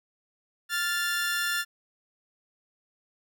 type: tone pair together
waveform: sawtooth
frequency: 1395.9 / 1754 Hz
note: F6 / A6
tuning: -1 / -6 cents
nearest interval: major third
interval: 395 cents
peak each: -26 / -25 dBFS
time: 0.69-1.65 s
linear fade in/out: 50 ms
effects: none